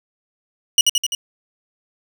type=tone with echo; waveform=25% pulse; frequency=2916 Hz; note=F#7; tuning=26 cents flat; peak=-5 dBFS; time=0.78-0.81 s; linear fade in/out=2 ms; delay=85 ms; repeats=4; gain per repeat=-3 dB; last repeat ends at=1.15 s; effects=none